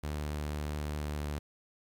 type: tone with pitch glide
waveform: sawtooth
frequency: 74.6 to 73.74 Hz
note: D2 to D2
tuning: +28 to +8 cents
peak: -30 dBFS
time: 0.03-1.39 s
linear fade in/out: 10 ms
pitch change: -20 cents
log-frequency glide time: 1.09-1.26 s
effects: 11-bit